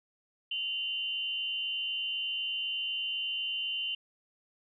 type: tone pair together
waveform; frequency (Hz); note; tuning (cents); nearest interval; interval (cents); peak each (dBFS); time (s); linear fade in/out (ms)
sine; 2794 / 3046; F7 / F#7; 0 / +50; minor second; 150; -34 / -34; 0.51-3.95; 5
effects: none